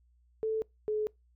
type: tone pair in turn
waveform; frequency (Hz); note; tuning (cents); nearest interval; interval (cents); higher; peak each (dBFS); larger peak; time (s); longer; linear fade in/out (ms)
sine; 439.8 / 427; A4 / G#4; -1 / +48; minor second; 51; first; -28 / -28; neither; 0.43-0.62 / 0.88-1.07; neither; 0
effects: noise-tail reverb RT60 0.2 s tail -25 dB re dry + added 60 Hz sine -63 dBFS peak until 1.35 s